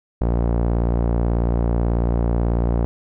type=tone with low-pass filter; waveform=sawtooth; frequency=58.27 Hz; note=A#1; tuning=in tune; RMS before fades=-19 dBFS; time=0.21-2.85 s; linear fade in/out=0 ms; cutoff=730 Hz; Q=0.97; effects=none